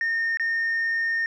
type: tone with dropouts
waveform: sine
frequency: 1829 Hz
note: A#6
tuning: 33 cents flat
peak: -20 dBFS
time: 0.01-1.26 s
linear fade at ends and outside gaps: 1 ms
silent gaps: 0.372-0.397 s
effects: tanh soft clip ceiling -20 dBFS